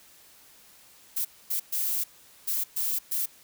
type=noise bursts at uneven times; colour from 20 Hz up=violet; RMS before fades=-28 dBFS; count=6; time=1.16-1.25 / 1.5-1.6 / 1.72-2.04 / 2.47-2.64 / 2.76-2.99 / 3.11-3.26 s; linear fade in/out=10 ms; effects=white hiss -55 dBFS RMS until 3.43 s